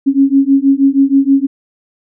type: beating tone pair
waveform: sine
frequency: 271.1 / 277.4 Hz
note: C#4 / C#4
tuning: -38 / +1 cents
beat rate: 6.3 Hz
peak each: -10 dBFS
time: 0.06-1.47 s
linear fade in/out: 20 ms
effects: none